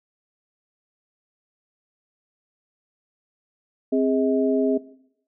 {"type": "tone cluster", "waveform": "sine", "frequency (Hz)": [263.6, 412.7, 635], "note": ["C4", "G#4", "D#5"], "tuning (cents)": [13, -11, 35], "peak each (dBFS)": [-20, -22, -27], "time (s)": [3.92, 4.78], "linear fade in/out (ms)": 10, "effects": ["noise-tail reverb RT60 0.7 s tail -18 dB re dry"]}